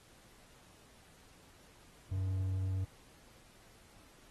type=tone; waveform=triangle; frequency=94.5 Hz; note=F#2; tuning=37 cents sharp; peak=-30 dBFS; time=2.11-2.85 s; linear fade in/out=10 ms; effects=pink hiss -62 dBFS RMS until 4.3 s + AAC 32 kbps